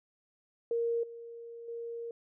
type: tone with level steps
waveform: sine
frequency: 466.2 Hz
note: A#4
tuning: in tune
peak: -28 / -43 / -37 dBFS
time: 0.71-2.11 s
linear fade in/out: 2 ms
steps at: 1.03 / 1.68 s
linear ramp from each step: 5 ms
effects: none